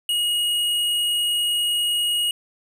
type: tone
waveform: square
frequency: 2885 Hz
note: F#7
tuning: 44 cents flat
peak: -20 dBFS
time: 0.09-2.31 s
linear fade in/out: 2 ms
effects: none